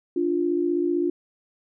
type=tone pair together; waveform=sine; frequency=293.7 / 349.3 Hz; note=D4 / F4; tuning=0 / 0 cents; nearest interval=minor third; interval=300 cents; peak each=-25 / -22 dBFS; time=0.16-1.1 s; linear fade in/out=5 ms; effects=none